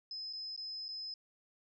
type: tone with dropouts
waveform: sine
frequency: 5100 Hz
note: D#8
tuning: 42 cents sharp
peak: -40 dBFS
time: 0.11-1.14 s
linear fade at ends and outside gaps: 2 ms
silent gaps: 0.328-0.333 / 0.563-0.576 / 0.883-0.888 s
effects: none